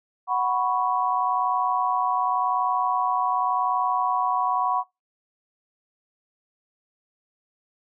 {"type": "chord", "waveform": "sine", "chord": "F# suspended fourth", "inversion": "none", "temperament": "equal", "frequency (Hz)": [740, 987.8, 1108.7], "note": ["F#5", "B5", "C#6"], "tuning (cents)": [0, 0, 0], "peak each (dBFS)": -25, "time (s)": [0.27, 4.84], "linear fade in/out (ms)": 50, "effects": ["noise-tail reverb RT60 0.2 s tail -22 dB re dry"]}